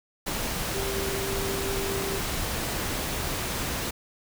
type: tone in noise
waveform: sine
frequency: 392 Hz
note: G4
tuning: in tune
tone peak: -31 dBFS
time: 0.74-2.19 s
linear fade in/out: 10 ms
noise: pink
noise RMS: -30 dBFS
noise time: 0.26-3.91 s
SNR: -4 dB
effects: none